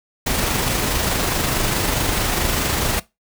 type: noise with amplitude modulation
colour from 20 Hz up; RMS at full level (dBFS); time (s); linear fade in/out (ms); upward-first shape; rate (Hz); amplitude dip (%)
pink; -19; 0.26-3; 10; sine; 24.7; 30
effects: noise-tail reverb RT60 0.2 s tail -19 dB re dry